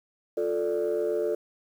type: chord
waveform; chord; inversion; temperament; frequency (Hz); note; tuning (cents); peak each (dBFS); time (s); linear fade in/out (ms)
sine; D minor; first; just; 352.4 / 440.5 / 587.3; F4 / A4 / D5; +16 / +2 / 0; -29 / -26 / -29; 0.37-1.35; 5
effects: tanh soft clip ceiling -19 dBFS + 9-bit